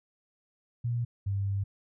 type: tone pair in turn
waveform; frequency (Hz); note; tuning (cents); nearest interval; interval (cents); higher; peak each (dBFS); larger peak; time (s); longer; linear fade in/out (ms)
sine; 119.2 / 98.97; A#2 / G2; +39 / +17; minor third; 322; first; -27; neither; 0.84-1.05 / 1.26-1.64; second; 10
effects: none